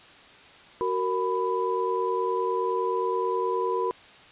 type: tone cluster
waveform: sine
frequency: 374 / 463.6 / 995 Hz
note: F#4 / A#4 / B5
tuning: +19 / -10 / +13 cents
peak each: -28 dBFS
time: 0.81-3.91 s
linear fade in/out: 0 ms
effects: white hiss -50 dBFS RMS until 4.31 s + resampled to 8000 Hz